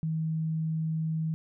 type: tone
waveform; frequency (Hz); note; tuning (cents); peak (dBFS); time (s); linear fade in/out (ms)
sine; 159.5; D#3; +43; -27; 0.03-1.34; 0
effects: none